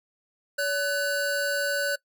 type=tone pair together; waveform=square; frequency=568.2 / 1500 Hz; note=C#5 / F#6; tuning=+43 / +23 cents; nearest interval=octave + perfect fourth; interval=1680 cents; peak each=-29 / -27 dBFS; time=0.58-1.96 s; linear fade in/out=10 ms; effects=noise-tail reverb RT60 0.1 s tail -22 dB re dry